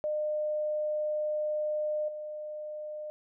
sine tone with level steps, 606 Hz, D#5, 46 cents flat, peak -28 / -36 dBFS, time 0.04-3.1 s, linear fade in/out 0 ms, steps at 2.08 s, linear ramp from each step 5 ms, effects none

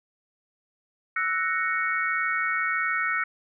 sine chord, F# dominant seventh, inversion third, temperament equal, 1318.5 / 1480 / 1864.7 / 2217 Hz, E6 / F#6 / A#6 / C#7, 0 / 0 / 0 / 0 cents, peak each -29 dBFS, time 1.16-3.24 s, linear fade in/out 5 ms, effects none

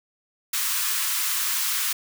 white high-pass noise, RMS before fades -25 dBFS, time 0.53-1.93 s, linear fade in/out 5 ms, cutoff 1000 Hz, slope 48 dB/octave, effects none

